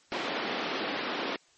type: band-pass noise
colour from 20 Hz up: pink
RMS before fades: -33 dBFS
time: 0.12-1.36 s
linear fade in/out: 0 ms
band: 240 to 4100 Hz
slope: 24 dB/octave
effects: white hiss -63 dBFS RMS until 1.57 s + MP3 32 kbps